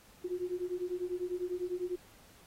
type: beating tone pair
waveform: sine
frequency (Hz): 353.1 / 363.1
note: F4 / F#4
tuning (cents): +19 / -33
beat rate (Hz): 10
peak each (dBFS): -37 / -36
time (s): 0.24-1.96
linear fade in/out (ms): 10
effects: pink hiss -60 dBFS RMS until 2.46 s + AAC 48 kbps